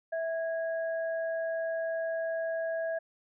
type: tone pair together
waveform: sine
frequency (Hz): 655.6 / 1650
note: E5 / G#6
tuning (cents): -10 / -12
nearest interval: octave + major third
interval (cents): 1598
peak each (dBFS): -30 / -40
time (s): 0.12-2.99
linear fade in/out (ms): 10
effects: none